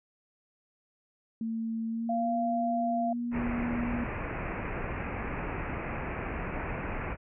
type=tone with pitch glide; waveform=sine; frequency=225.7 to 239.1 Hz; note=A3 to A#3; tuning=+44 to +44 cents; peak=-30 dBFS; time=1.41-4.04 s; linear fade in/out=2 ms; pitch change=+100 cents; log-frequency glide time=1.89-2.33 s
type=tone; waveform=sine; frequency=690 Hz; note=F5; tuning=21 cents flat; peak=-28 dBFS; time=2.09-3.13 s; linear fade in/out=5 ms
type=low-pass noise; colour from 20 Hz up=pink; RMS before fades=-35 dBFS; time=3.31-7.17 s; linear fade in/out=50 ms; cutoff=2600 Hz; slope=96 dB/octave
effects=none